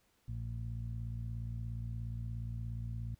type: harmonic tone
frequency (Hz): 57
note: A#1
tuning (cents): -38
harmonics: 1 / 2 / 3 / 4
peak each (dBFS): -42 / -39 / -54 / -53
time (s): 0.28-3.15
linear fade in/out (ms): 5
effects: pink hiss -73 dBFS RMS until 3.19 s